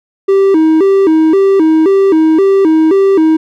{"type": "tone with vibrato", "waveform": "triangle", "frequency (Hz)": 352, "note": "F4", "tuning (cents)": 14, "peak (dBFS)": -3, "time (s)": [0.28, 3.37], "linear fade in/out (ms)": 10, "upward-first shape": "square", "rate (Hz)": 1.9, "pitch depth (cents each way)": 180, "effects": []}